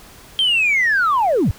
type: linear sweep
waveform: sine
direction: down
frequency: 3194 to 66.7 Hz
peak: -12 dBFS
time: 0.39-1.51 s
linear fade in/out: 0 ms
effects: tanh soft clip ceiling -10 dBFS + pink hiss -43 dBFS RMS until 1.58 s